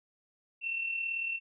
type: tone with amplitude modulation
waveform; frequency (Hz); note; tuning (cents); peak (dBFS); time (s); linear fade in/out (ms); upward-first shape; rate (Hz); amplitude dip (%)
sine; 2700; E7; +41; -29; 0.61-1.4; 50; sine; 38; 50
effects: none